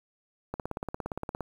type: click train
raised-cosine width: 1 ms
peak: -19 dBFS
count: 16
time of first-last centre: 0.54-1.407 s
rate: 17.3 Hz
effects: 8-bit